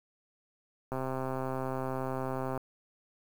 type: click train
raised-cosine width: 1 ms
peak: -21 dBFS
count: 218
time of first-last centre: 0.92-2.576 s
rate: 131 Hz
effects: 8-bit

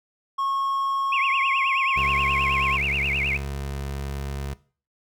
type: tone with pitch glide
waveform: triangle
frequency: 1092 to 1068.3 Hz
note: C#6 to C6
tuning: -26 to +36 cents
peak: -21 dBFS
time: 0.38-2.77 s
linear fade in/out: 10 ms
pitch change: -38 cents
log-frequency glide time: 1.19-2.53 s
type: tone with vibrato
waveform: sine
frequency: 2418 Hz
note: D7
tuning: 50 cents sharp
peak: -22 dBFS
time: 1.12-3.37 s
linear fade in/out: 5 ms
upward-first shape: triangle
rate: 9.4 Hz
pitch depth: 290 cents each way
type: tone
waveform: 25% pulse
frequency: 69.3 Hz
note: C#2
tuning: in tune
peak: -25 dBFS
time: 1.96-4.54 s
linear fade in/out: 10 ms
effects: noise-tail reverb RT60 0.4 s tail -18 dB re dry

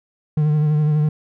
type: tone with vibrato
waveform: triangle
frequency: 151.3 Hz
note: D#3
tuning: 48 cents flat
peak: -12 dBFS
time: 0.37-1.09 s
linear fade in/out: 5 ms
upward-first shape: triangle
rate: 12 Hz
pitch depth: 39 cents each way
effects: none

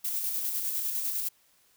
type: noise with tremolo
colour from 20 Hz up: violet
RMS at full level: -30 dBFS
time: 0.04-1.29 s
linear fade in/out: 10 ms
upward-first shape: square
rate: 9.9 Hz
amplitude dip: 30%
effects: white hiss -65 dBFS RMS until 1.76 s

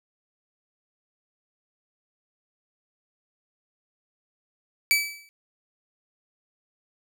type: tone with exponential decay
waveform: sawtooth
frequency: 2302 Hz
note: D7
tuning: 35 cents flat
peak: -12 dBFS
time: 4.91-5.29 s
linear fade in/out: 0 ms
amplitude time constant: 82 ms
effects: none

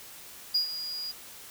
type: tone with ADSR envelope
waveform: triangle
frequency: 4868 Hz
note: D#8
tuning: 39 cents flat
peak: -20 dBFS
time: 0.54-1.12 s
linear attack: 12 ms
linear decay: 110 ms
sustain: -12 dB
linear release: 13 ms
effects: white hiss -47 dBFS RMS until 1.5 s

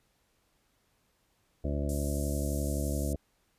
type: harmonic tone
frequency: 71.7 Hz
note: D2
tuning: 41 cents flat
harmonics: 1 / 2 / 3 / 4 / 5 / 7 / 8 / 9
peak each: -31 / -37 / -39 / -38 / -42 / -42 / -42 / -43 dBFS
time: 1.64-3.16 s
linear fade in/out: 5 ms
type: band-pass noise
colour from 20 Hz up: pink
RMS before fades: -45 dBFS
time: 1.89-3.13 s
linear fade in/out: 2 ms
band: 6700 to 13000 Hz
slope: 24 dB/octave
effects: pink hiss -72 dBFS RMS until 3.58 s + resampled to 32000 Hz

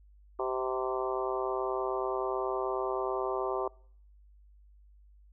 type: harmonic tone with a mistuned harmonic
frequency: 129.4 Hz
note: C3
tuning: 19 cents flat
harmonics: 3 / 4 / 5 / 6 / 7 / 8 / 9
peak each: -33 / -38 / -37 / -40 / -39 / -39 / -40 dBFS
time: 0.39-3.68 s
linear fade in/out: 5 ms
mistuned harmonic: 6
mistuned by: -15 cents
effects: noise-tail reverb RT60 0.6 s tail -25 dB re dry + added 50 Hz sine -55 dBFS peak until 5.32 s

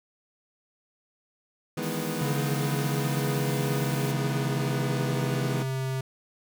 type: chord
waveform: 25% pulse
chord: E major seventh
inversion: third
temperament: equal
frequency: 155.56 / 164.81 / 207.7 / 246.9 Hz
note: D#3 / E3 / G#3 / B3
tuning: 0 / 0 / 0 / 0 cents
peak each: -31 dBFS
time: 1.77-5.63 s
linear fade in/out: 5 ms
type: noise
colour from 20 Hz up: white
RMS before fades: -41 dBFS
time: 1.82-4.12 s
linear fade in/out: 10 ms
type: tone with pitch glide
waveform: square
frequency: 141.6 to 132.12 Hz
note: C#3 to C3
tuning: +37 to +17 cents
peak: -28 dBFS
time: 2.21-6.01 s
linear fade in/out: 5 ms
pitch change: -120 cents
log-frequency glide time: 2.39-5.88 s
effects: none

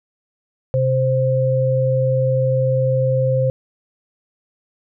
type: tone pair together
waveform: sine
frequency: 129.58 / 523.3 Hz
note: C3 / C5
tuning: -16 / 0 cents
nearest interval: 2 octaves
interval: 2416 cents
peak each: -17 dBFS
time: 0.74-3.5 s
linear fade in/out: 0 ms
effects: none

